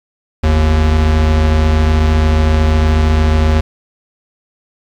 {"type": "tone pair together", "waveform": "square", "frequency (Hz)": [49.41, 77.78], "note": ["G1", "D#2"], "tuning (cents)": [14, 0], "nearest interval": "minor sixth", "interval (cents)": 786, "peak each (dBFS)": [-17, -10], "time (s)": [0.43, 3.61], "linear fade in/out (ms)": 10, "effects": ["low-pass 5000 Hz 12 dB/octave", "7-bit"]}